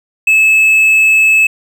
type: tone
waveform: triangle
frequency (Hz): 2600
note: E7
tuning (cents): -24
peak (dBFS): -4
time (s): 0.27-1.47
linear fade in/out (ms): 5
effects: none